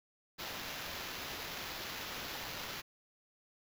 white noise with sample-and-hold, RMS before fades -43 dBFS, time 0.38-2.82 s, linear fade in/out 20 ms, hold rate 8820 Hz, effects none

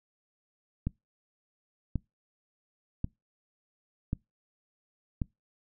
click train, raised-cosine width 5 ms, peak -17 dBFS, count 5, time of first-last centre 0.87-5.218 s, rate 0.92 Hz, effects noise-tail reverb RT60 0.2 s tail -25 dB re dry

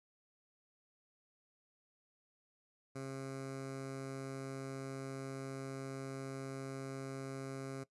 15% pulse tone with notch filter, 134.7 Hz, C#3, 49 cents flat, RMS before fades -44 dBFS, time 2.95-7.84 s, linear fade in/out 10 ms, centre 3200 Hz, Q 1.5, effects noise-tail reverb RT60 0.1 s tail -18 dB re dry + resampled to 24000 Hz

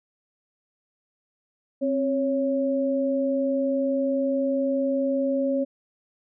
sine tone pair together, 266 / 554.4 Hz, C4 / C#5, +29 / 0 cents, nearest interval octave + minor second, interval 1271 cents, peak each -24 dBFS, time 1.81-5.65 s, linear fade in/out 20 ms, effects none

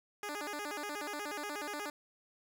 10% pulse tone with vibrato, 349.2 Hz, F4, in tune, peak -30 dBFS, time 0.23-1.9 s, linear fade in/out 2 ms, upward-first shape square, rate 8.3 Hz, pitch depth 290 cents each way, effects none

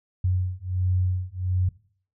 sine beating tone pair, 91 / 92.4 Hz, F#2 / F#2, -28 / -2 cents, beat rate 1.4 Hz, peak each -25 dBFS, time 0.24-1.69 s, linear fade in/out 5 ms, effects noise-tail reverb RT60 0.5 s tail -19 dB re dry

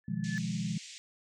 sine tone with exponential growth, 1736 Hz, A6, 24 cents flat, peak -33 dBFS, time 0.04-0.38 s, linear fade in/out 0 ms, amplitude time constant 72 ms
sine chord, F half-diminished seventh, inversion second, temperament equal, 123.47 / 155.56 / 174.61 / 207.7 Hz, Cb3 / Eb3 / F3 / Ab3, 0 / 0 / 0 / 0 cents, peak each -39 / -38 / -35 / -36 dBFS, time 0.08-0.78 s, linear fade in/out 5 ms
white band-pass noise, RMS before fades -48 dBFS, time 0.24-0.98 s, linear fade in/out 0 ms, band 2000 to 7500 Hz, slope 48 dB/octave
effects none

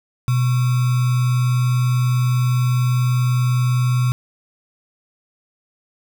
sine tone with sample-and-hold, 124.8 Hz, B2, 19 cents sharp, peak -14 dBFS, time 0.28-4.12 s, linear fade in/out 0 ms, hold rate 1225 Hz, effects none

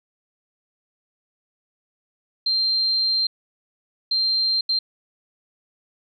sine tone bursts at uneven times, 4162 Hz, C8, 10 cents flat, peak -18 dBFS, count 3, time 2.46-3.27 / 4.11-4.61 / 4.69-4.79 s, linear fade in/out 5 ms, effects none

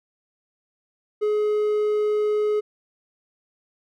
triangle tone with hard clipping, 421.9 Hz, G#4, 27 cents sharp, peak -20 dBFS, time 1.21-2.61 s, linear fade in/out 20 ms, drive 6 dB, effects none

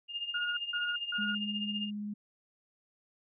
sine tone with tremolo, 2822 Hz, F7, 17 cents sharp, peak -31 dBFS, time 0.08-1.91 s, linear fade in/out 50 ms, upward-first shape triangle, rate 15 Hz, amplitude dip 80%
sine tone bursts, 1436 Hz, F6, 48 cents sharp, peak -32 dBFS, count 3, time 0.34-1.35 s, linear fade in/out 5 ms, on 230 ms, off 160 ms
sine tone with vibrato, 207.7 Hz, G#3, in tune, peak -35 dBFS, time 1.18-2.14 s, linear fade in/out 10 ms, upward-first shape sine, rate 18 Hz, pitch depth 11 cents each way
effects none

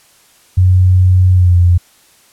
sine tone with pitch glide, 92 to 88.05 Hz, F#2 to F2, -9 to +15 cents, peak -5 dBFS, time 0.57-1.78 s, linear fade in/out 10 ms, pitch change -76 cents, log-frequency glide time 1.33-1.56 s, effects white hiss -48 dBFS RMS until 2.32 s + low-pass 12000 Hz 12 dB/octave

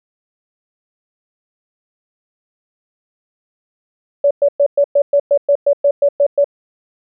sine tone bursts, 570 Hz, C#5, 48 cents sharp, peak -8 dBFS, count 13, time 4.24-6.444 s, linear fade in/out 5 ms, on 68 ms, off 110 ms, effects none

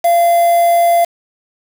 triangle tone with quantisation, 687 Hz, F5, 29 cents flat, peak -6 dBFS, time 0.04-1.05 s, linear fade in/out 10 ms, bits 4, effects none

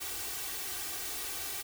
white noise with comb filter, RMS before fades -38 dBFS, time 0-1.63 s, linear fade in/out 20 ms, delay 2.6 ms, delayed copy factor +0.9, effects none

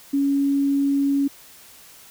sine tone, 279.2 Hz, C#4, 13 cents sharp, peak -17 dBFS, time 0.13-1.28 s, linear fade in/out 10 ms, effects white hiss -47 dBFS RMS until 2.1 s

